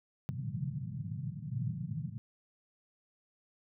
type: band-pass noise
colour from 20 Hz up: pink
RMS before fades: -38 dBFS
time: 0.29-2.18 s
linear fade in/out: 0 ms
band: 110 to 180 Hz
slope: 48 dB/octave
effects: none

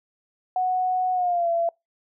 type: tone with pitch glide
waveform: sine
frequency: 738 to 676.7 Hz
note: F#5 to E5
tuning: -5 to +45 cents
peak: -20 dBFS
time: 0.56-1.69 s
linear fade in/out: 2 ms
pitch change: -150 cents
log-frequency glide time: 1.13-1.49 s
effects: noise-tail reverb RT60 0.2 s tail -26 dB re dry

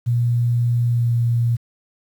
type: tone with pitch glide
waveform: sine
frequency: 119.5 to 118.06 Hz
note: A#2 to A#2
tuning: +43 to +22 cents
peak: -15 dBFS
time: 0.06-1.57 s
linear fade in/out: 20 ms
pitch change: -21 cents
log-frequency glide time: 0.88-1.13 s
effects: 8-bit

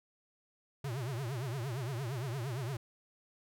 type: tone with vibrato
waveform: square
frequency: 127 Hz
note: B2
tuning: 49 cents sharp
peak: -36 dBFS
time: 0.84-2.77 s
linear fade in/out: 5 ms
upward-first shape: triangle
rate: 8.7 Hz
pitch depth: 260 cents each way
effects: none

